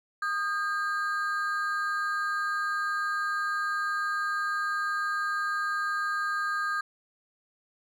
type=ring-modulated tone; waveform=triangle; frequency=1420 Hz; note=F6; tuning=28 cents sharp; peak=-22 dBFS; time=0.22-6.81 s; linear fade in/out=5 ms; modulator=187 Hz; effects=none